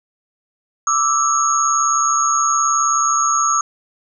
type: tone cluster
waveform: sine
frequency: 1173 / 1312 / 6580 Hz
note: D6 / E6 / G#8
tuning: -2 / -9 / -17 cents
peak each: -18 dBFS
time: 0.87-3.61 s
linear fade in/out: 2 ms
effects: none